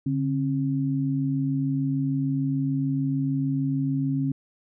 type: tone pair together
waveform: sine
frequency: 142.7 / 269.4 Hz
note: D3 / C#4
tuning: -49 / -49 cents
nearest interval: major seventh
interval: 1100 cents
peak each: -25 dBFS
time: 0.06-4.32 s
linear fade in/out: 5 ms
effects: none